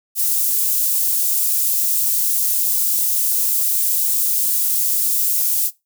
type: high-pass noise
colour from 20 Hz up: white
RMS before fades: -18 dBFS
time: 0.15-5.71 s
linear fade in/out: 50 ms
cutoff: 9200 Hz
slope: 12 dB/octave
effects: noise-tail reverb RT60 0.2 s tail -19 dB re dry